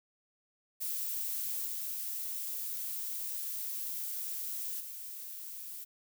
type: noise with level steps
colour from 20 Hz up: violet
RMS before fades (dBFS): -36 / -38 / -44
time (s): 0.8-5.85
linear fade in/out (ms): 20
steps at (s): 1.66 / 4.8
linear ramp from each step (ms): 5
effects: none